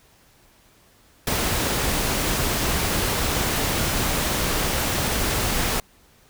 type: noise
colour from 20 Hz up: pink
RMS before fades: -23 dBFS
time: 1.27-5.8 s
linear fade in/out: 2 ms
effects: pink hiss -56 dBFS RMS until 6.29 s